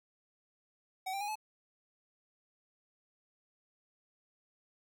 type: tone with pitch steps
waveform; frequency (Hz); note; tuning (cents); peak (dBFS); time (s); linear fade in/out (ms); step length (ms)
square; 755 / 788.4 / 823.3 / 859.8; F#5 / G5 / G#5 / A5; +35 / +10 / -15 / -40; -36; 1.06-1.356; 10; 74
effects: none